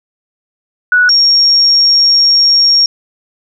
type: tone pair in turn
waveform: sine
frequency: 1472 / 5558 Hz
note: F#6 / F8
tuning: -9 / -9 cents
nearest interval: octave + major seventh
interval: 2300 cents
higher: second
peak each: -5 dBFS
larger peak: neither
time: 0.92-1.09 / 1.09-2.86 s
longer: second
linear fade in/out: 2 ms
effects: none